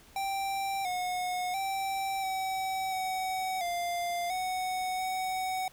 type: tone with pitch steps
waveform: square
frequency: 783 / 727 / 777 / 762 / 752 / 697 / 742 / 749 Hz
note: G5 / F#5 / G5 / G5 / F#5 / F5 / F#5 / F#5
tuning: -2 / -31 / -16 / -49 / +28 / -4 / +5 / +21 cents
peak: -31 dBFS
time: 0.16-5.68 s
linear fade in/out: 2 ms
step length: 690 ms
effects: pink hiss -57 dBFS RMS until 5.72 s